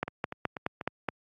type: two click trains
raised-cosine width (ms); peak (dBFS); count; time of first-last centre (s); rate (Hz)
0.5; -13 / -21; 6 / 4; 0.03-1.087 / 0.08-0.812; 4.73 / 4.1
effects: high-pass 100 Hz 12 dB/octave + AAC 64 kbps